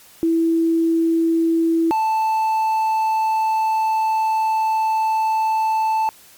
sine / triangle tone pair in turn, 329.6 / 879.9 Hz, E4 / A5, 0 / 0 cents, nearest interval octave + perfect fourth, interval 1700 cents, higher second, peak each -14 dBFS, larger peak neither, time 0.23-1.91 / 1.91-6.09 s, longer second, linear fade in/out 0 ms, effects white hiss -47 dBFS RMS until 6.37 s + MP3 96 kbps

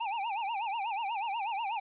square tone with vibrato, 855 Hz, A5, 50 cents flat, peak -32 dBFS, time 0-1.8 s, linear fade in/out 10 ms, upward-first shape sine, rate 8.2 Hz, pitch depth 180 cents each way, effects resampled to 8000 Hz + 11-bit

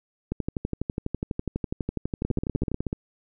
two click trains, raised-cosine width 3 ms, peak -14 / -14 dBFS, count 12 / 30, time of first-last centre 2.25-2.929 / 0.32-2.717 s, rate 16.2 / 12.1 Hz, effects none

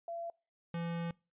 sine / square tone pair in turn, 678 / 169.15 Hz, E5 / E3, +49 / +45 cents, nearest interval 2 octaves, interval 2404 cents, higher first, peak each -38 / -36 dBFS, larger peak second, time 0.08-0.3 / 0.74-1.11 s, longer second, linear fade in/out 2 ms, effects noise-tail reverb RT60 0.3 s tail -24 dB re dry + resampled to 8000 Hz

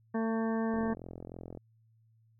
harmonic tone, 224.5 Hz, A3, 35 cents sharp, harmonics 1 / 2 / 3 / 4 / 5 / 7 / 8, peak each -30 / -36 / -40 / -42 / -44 / -47 / -48 dBFS, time 0.14-0.94 s, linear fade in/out 10 ms
click train, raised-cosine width 2 ms, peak -30 dBFS, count 37, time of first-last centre 0.74-1.573 s, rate 43.2 Hz
effects added 112 Hz sine -63 dBFS peak until 2.39 s

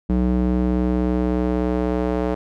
square tone with band-pass filter sweep, 61.74 Hz, B1, in tune, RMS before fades -20 dBFS, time 0.09-2.35 s, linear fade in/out 10 ms, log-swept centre 220 to 480 Hz, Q 1.2, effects none

